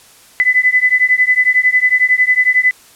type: beating tone pair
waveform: sine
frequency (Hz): 2000 / 2011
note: B6 / B6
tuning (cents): +21 / +31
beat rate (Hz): 11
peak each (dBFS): -12 / -12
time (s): 0.4-2.71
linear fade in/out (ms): 0
effects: white hiss -44 dBFS RMS until 2.95 s + low-pass 12000 Hz 12 dB/octave